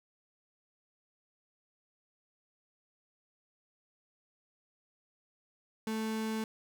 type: tone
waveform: 35% pulse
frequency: 220 Hz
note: A3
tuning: in tune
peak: -31 dBFS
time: 5.87-6.44 s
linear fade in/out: 2 ms
effects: none